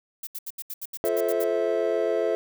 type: noise bursts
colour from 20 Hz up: violet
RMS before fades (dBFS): -34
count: 11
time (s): 0.23-1.441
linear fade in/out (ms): 5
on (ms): 41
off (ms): 76
type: chord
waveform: triangle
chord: F major seventh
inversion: none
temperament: just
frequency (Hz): 349.2 / 436.5 / 523.8 / 654.8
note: F4 / A4 / C5 / E5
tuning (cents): 0 / -14 / +2 / -12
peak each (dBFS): -28 / -24 / -27 / -25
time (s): 1.04-2.35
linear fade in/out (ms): 0
effects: none